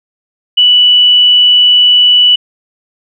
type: tone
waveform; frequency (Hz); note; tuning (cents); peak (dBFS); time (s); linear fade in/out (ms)
sine; 2960; F#7; 0; -3; 0.57-2.36; 10
effects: none